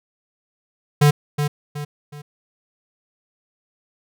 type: tone with echo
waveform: square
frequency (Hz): 146.83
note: D3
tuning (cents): 0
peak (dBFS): -11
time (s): 1.01-1.11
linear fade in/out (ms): 10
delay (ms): 370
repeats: 3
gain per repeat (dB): -8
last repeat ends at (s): 2.22
effects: none